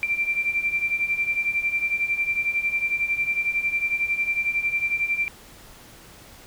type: beating tone pair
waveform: sine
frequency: 2349 / 2360 Hz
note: D7 / D7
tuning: 0 / +8 cents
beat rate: 11 Hz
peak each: -27 / -23 dBFS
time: 0.03-5.28 s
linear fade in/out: 0 ms
effects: pink hiss -47 dBFS RMS until 6.46 s